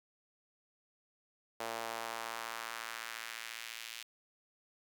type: tone with high-pass filter sweep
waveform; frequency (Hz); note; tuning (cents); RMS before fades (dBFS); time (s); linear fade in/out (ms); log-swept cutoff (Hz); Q
sawtooth; 114.4; A#2; -32; -43; 1.6-4.03; 5; 610 to 2800; 1.3
effects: none